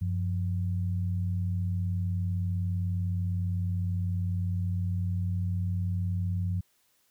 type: tone pair together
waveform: sine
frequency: 94.2 / 173.97 Hz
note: F#2 / F3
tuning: +32 / -6 cents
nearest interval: major seventh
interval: 1062 cents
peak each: -27 / -35 dBFS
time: 0.01-6.61 s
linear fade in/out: 10 ms
effects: white hiss -69 dBFS RMS until 7.1 s